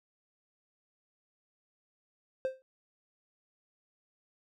triangle tone with exponential decay, 523.3 Hz, C5, in tune, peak -24 dBFS, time 2.45-2.62 s, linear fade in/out 0 ms, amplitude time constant 35 ms, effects none

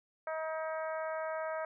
harmonic tone, 317.5 Hz, D#4, 35 cents sharp, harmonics 2 / 3 / 4 / 5 / 6 / 7, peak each -36 / -43 / -43 / -45 / -51 / -53 dBFS, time 0.27-1.65 s, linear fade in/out 2 ms, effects none

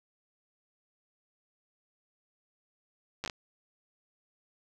slowing click train, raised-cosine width 0.2 ms, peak -18 dBFS, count 5, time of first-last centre 3.24-3.298 s, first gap 9 ms, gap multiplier 1.33, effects none

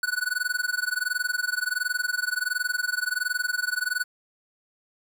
square tone with amplitude modulation, 1480 Hz, F#6, in tune, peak -22 dBFS, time 0.03-4.04 s, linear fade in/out 2 ms, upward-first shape sine, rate 21.4 Hz, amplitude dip 95%, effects 9-bit

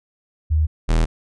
sine / 45% pulse tone pair in turn, 77.6 / 40.26 Hz, D#2 / E1, -4 / -40 cents, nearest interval major seventh, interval 1136 cents, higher first, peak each -14 dBFS, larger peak neither, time 0.5-0.67 / 0.88-1.06 s, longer second, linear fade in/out 20 ms, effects resampled to 22050 Hz

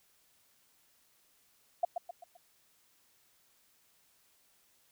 sine tone with echo, 698.5 Hz, F5, in tune, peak -24 dBFS, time 1.83-1.85 s, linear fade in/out 5 ms, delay 130 ms, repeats 4, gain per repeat -7 dB, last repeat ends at 2.37 s, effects white hiss -69 dBFS RMS until 4.91 s

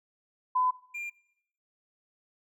sine / triangle tone pair in turn, 1009 / 2394 Hz, B5 / D7, +37 / +33 cents, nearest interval octave + minor third, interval 1496 cents, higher second, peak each -23 / -33 dBFS, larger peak first, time 0.55-0.71 / 0.94-1.1 s, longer neither, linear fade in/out 10 ms, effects noise-tail reverb RT60 0.7 s tail -19 dB re dry

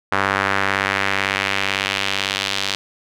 sawtooth tone with band-pass filter sweep, 98 Hz, G2, in tune, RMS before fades -21 dBFS, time 0.12-2.75 s, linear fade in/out 0 ms, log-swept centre 1400 to 3800 Hz, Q 1.6, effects none

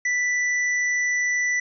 sine tone with hard clipping, 1975.5 Hz, B6, in tune, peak -22 dBFS, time 0.05-1.6 s, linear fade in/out 5 ms, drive 9 dB, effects resampled to 16000 Hz

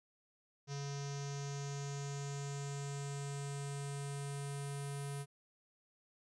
square tone with low-pass filter sweep, 141 Hz, C#3, 30 cents sharp, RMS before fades -42 dBFS, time 0.67-5.26 s, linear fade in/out 50 ms, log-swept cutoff 5800 to 10000 Hz, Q 4.8, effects none

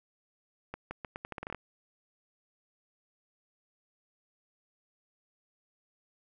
accelerating click train, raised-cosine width 0.5 ms, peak -23 dBFS, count 12, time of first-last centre 0.74-1.547 s, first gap 170 ms, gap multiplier 0.81, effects none

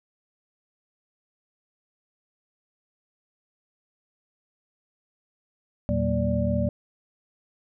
sine tone cluster, 82.1 / 117.7 / 188.4 / 233.1 / 584 Hz, E2 / A#2 / F#3 / A#3 / D5, -6 / +17 / +32 / 0 / -10 cents, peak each -28 dBFS, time 5.89-6.69 s, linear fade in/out 0 ms, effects none

